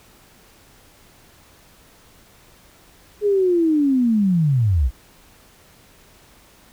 sine linear sweep, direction down, 421.6 to 53.3 Hz, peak -14 dBFS, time 3.21-4.91 s, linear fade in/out 50 ms, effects pink hiss -51 dBFS RMS until 6.72 s

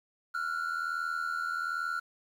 triangle tone pair together, 1365.8 / 1447 Hz, F6 / F#6, -39 / -39 cents, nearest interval minor second, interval 100 cents, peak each -31 / -32 dBFS, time 0.34-2 s, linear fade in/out 10 ms, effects tanh soft clip ceiling -22 dBFS + 10-bit

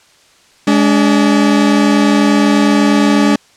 40% pulse tone pair together, 207.9 / 287.7 Hz, G#3 / D4, +2 / -36 cents, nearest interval tritone, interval 562 cents, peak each -10 dBFS, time 0.67-3.36 s, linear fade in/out 5 ms, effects white hiss -48 dBFS RMS until 3.56 s + low-pass 7000 Hz 12 dB/octave

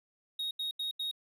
triangle tone bursts, 3754 Hz, A#7, 11 cents sharp, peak -31 dBFS, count 4, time 0.39-1.113 s, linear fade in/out 5 ms, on 120 ms, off 81 ms, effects none

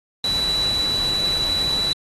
sine tone in noise, 3951 Hz, B7, in tune, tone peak -19 dBFS, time 0.24-1.93 s, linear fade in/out 2 ms, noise pink, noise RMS -31 dBFS, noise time 0.24-1.93 s, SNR +9 dB, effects AAC 32 kbps

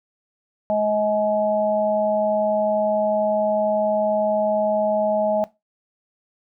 harmonic tone, 211.1 Hz, G#3, 29 cents sharp, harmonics 1 / 3 / 4, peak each -27 / -19 / -26 dBFS, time 0.7-5.44 s, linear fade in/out 0 ms, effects noise-tail reverb RT60 0.2 s tail -17 dB re dry

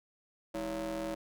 35% pulse ring-modulated tone, 120 Hz, B2, 49 cents flat, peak -30 dBFS, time 0.54-1.15 s, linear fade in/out 10 ms, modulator 442 Hz, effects none

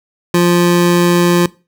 square tone pair together, 174.6 / 349.2 Hz, F3 / F4, 0 / 0 cents, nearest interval octave, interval 1200 cents, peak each -12 dBFS, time 0.34-1.46 s, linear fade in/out 2 ms, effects noise-tail reverb RT60 0.3 s tail -21 dB re dry

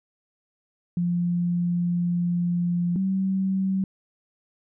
sine tone pair in turn, 174.5 / 191.11 Hz, F3 / G3, -1 / -44 cents, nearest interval major second, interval 157 cents, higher second, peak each -21 dBFS, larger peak neither, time 0.97-2.96 / 2.96-3.84 s, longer first, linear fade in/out 2 ms, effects none

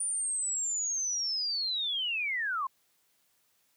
sine linear sweep, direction down, 9397 to 1017 Hz, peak -29 dBFS, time 0-2.67 s, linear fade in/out 5 ms, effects white hiss -71 dBFS RMS until 3.76 s + high-pass 80 Hz 12 dB/octave

